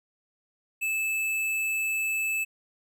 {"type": "tone with hard clipping", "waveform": "triangle", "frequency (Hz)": 2620, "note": "E7", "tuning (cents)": -11, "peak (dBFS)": -27, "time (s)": [0.81, 2.45], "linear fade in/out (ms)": 20, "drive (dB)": 16, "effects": []}